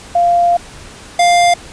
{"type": "tone pair in turn", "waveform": ["sine", "square"], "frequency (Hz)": [695, 699.8], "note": ["F5", "F5"], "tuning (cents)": [-9, 3], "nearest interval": "unison", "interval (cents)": 12, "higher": "second", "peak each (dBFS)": -8, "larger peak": "neither", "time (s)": [[0.15, 0.57], [1.19, 1.54]], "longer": "first", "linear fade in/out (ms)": 5, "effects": ["pink hiss -35 dBFS RMS until 1.72 s", "resampled to 22050 Hz"]}